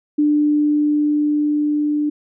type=tone with level ramp; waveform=sine; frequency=297.1 Hz; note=D4; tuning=20 cents sharp; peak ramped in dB=-12 to -16 dBFS; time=0.18-2.1 s; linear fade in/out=10 ms; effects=none